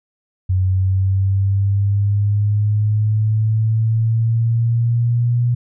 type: linear sweep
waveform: sine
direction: up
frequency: 92.5 to 121.3 Hz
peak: -13 dBFS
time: 0.49-5.55 s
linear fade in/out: 10 ms
effects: none